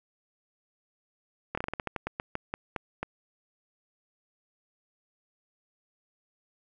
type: slowing click train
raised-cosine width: 0.5 ms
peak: -16 dBFS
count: 15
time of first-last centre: 1.55-3.03 s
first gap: 25 ms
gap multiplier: 1.2
effects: none